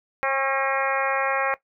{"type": "harmonic tone with a mistuned harmonic", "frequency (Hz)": 269.8, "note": "C#4", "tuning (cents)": -47, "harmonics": [2, 3, 4, 5, 6, 7, 8, 9], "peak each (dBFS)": [-26, -28, -29, -30, -31, -31, -32, -33], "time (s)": [0.23, 1.54], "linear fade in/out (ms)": 0, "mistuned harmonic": 4, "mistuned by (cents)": 22, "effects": ["noise-tail reverb RT60 0.1 s tail -17 dB re dry"]}